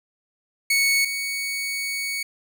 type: tone pair in turn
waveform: sawtooth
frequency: 2217 / 2230 Hz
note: C#7 / C#7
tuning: 0 / +10 cents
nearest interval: unison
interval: 10 cents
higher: second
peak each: -14 / -22 dBFS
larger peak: first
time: 0.7-1.05 / 1.05-2.23 s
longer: second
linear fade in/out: 5 ms
effects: none